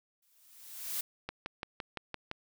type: noise with exponential growth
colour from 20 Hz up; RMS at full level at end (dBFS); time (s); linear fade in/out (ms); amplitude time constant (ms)
blue; -33; 0.22-1.01; 5; 170
type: click train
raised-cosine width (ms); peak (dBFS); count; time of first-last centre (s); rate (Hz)
0.3; -21; 7; 1.29-2.314; 5.86
effects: none